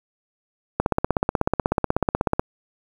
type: click train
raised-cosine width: 1 ms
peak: -4 dBFS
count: 27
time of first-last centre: 0.8-2.395 s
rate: 16.3 Hz
effects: 7-bit

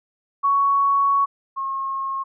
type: tone pair in turn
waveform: sine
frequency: 1115 / 1081.4 Hz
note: C#6 / C#6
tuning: +10 / -43 cents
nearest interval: minor second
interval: 53 cents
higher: first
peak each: -15 / -23 dBFS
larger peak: first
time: 0.43-1.26 / 1.56-2.24 s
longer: first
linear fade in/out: 20 ms
effects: none

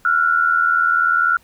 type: tone pair together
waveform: sine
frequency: 1361.8 / 1442 Hz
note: F6 / F#6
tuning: -44 / -45 cents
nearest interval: minor second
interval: 99 cents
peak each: -16 dBFS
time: 0.05-1.37 s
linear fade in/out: 2 ms
effects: pink hiss -54 dBFS RMS until 1.43 s

